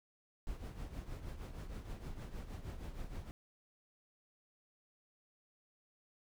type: noise with tremolo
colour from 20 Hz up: brown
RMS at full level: -42 dBFS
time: 0.47-3.31 s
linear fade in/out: 0 ms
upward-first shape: triangle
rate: 6.4 Hz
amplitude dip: 70%
effects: none